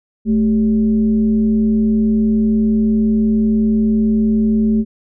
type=tone with frequency modulation; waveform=sine; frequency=218.5 Hz; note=A3; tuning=12 cents flat; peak=-11 dBFS; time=0.25-4.85 s; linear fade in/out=50 ms; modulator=173 Hz; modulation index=0.41; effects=none